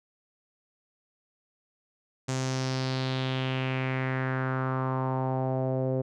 sawtooth tone with low-pass filter sweep, 130.81 Hz, C3, in tune, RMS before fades -29 dBFS, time 2.28-6.02 s, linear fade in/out 10 ms, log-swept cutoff 7100 to 500 Hz, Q 3.2, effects none

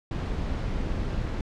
brown noise with amplitude modulation, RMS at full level -27 dBFS, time 0.11-1.41 s, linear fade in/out 2 ms, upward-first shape sine, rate 236 Hz, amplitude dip 45%, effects low-pass 5000 Hz 12 dB/octave

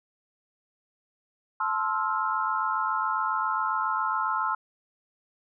sine chord, F major seventh, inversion first, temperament just, 873.1 / 1047.7 / 1309.6 / 1396.9 Hz, A5 / C6 / E6 / F6, -14 / +2 / -12 / 0 cents, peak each -31 / -29 / -29 / -32 dBFS, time 1.6-4.55 s, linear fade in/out 5 ms, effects none

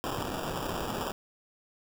white noise with sample-and-hold, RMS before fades -34 dBFS, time 0.04-1.12 s, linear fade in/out 0 ms, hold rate 2100 Hz, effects none

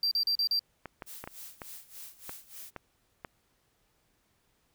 triangle tone bursts, 4711 Hz, D8, 5 cents sharp, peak -24 dBFS, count 5, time 0.03-0.593 s, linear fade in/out 2 ms, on 83 ms, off 37 ms
clicks, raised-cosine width 0.5 ms, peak -24 dBFS, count 8, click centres 0.857 / 1.022 / 1.24 / 1.275 / 1.618 / 2.294 / 2.763 / 3.248 s
blue noise with tremolo, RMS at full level -44 dBFS, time 1.06-2.71 s, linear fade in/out 20 ms, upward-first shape sine, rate 3.4 Hz, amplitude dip 85%
effects pink hiss -72 dBFS RMS until 4.74 s

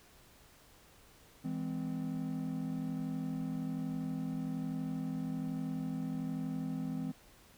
triangle chord, E augmented, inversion none, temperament just, 164.81 / 206 / 257.5 Hz, E3 / G#3 / B#3, 0 / -14 / -28 cents, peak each -37 / -40 / -36 dBFS, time 1.44-7.12 s, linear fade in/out 10 ms, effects pink hiss -61 dBFS RMS until 7.57 s

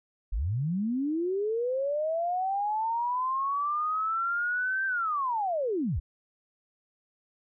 sine linear two-way sweep, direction up then down, 38.88 to 1573 to 41.54 Hz, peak -26 dBFS, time 0.32-6 s, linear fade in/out 10 ms, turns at 4.86 s, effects none

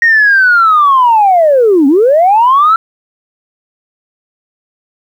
sine linear two-way sweep, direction down then up, 1878 to 261.6 to 1352 Hz, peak -3 dBFS, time 0.02-2.76 s, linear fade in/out 2 ms, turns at 1.87 s, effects tanh soft clip ceiling 0 dBFS + 7-bit

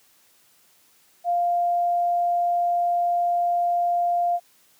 sine tone, 698.5 Hz, F5, in tune, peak -19 dBFS, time 1.24-4.4 s, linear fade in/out 50 ms, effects white hiss -59 dBFS RMS until 4.79 s + high-pass 100 Hz 12 dB/octave

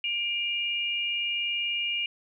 sine tone pair together, 2382 / 2841 Hz, D7 / F7, +24 / +29 cents, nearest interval minor third, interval 305 cents, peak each -31 / -28 dBFS, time 0.04-2.06 s, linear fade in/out 2 ms, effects none

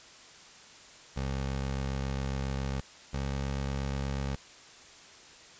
20% pulse tone pair in turn, 67.3 / 68.36 Hz, C2 / C#2, +49 / -24 cents, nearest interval unison, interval 27 cents, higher second, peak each -26 dBFS, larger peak neither, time 1.16-2.81 / 3.13-4.36 s, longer first, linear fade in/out 10 ms, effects white hiss -52 dBFS RMS until 5.59 s + resampled to 16000 Hz

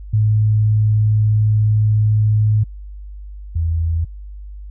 sine tone pair in turn, 107.1 / 82.33 Hz, A2 / E2, -46 / -2 cents, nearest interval perfect fourth, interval 456 cents, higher first, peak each -11 / -15 dBFS, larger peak first, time 0.13-2.64 / 3.55-4.05 s, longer first, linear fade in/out 10 ms, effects added 50 Hz sine -30 dBFS peak until 4.7 s

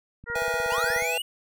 click train, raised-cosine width 5 ms, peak -32 dBFS, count 14, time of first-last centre 0.24-1.023 s, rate 16.6 Hz
harmonic tone, 472.5 Hz, A#4, 23 cents sharp, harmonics 1 / 2 / 3 / 4, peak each -35 / -40 / -30 / -33 dBFS, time 0.26-1.03 s, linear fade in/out 50 ms
square chord, E major, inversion second, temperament just, 494.4 / 659.3 / 824.1 Hz, B4 / E5 / G#5, +2 / 0 / -14 cents, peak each -31 / -34 / -33 dBFS, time 0.35-1.18 s, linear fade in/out 5 ms
square linear sweep, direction up, 860 to 2960 Hz, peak -28 dBFS, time 0.7-1.22 s, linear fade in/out 5 ms
effects none

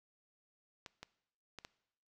clicks, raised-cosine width 0.2 ms, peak -29 dBFS, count 4, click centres 0.862 / 1.03 / 1.587 / 1.649 s, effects noise-tail reverb RT60 0.8 s tail -20 dB re dry

